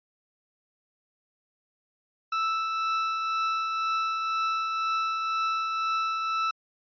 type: tone with tremolo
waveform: 40% pulse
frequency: 1318.5 Hz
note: E6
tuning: in tune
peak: -23 dBFS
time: 2.32-6.51 s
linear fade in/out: 5 ms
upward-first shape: triangle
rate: 2 Hz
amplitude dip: 35%
effects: resampled to 11025 Hz